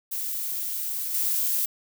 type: noise with level steps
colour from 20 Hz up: violet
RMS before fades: -30 / -25 dBFS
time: 0.11-1.66 s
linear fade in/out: 10 ms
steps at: 1.14 s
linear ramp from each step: 5 ms
effects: none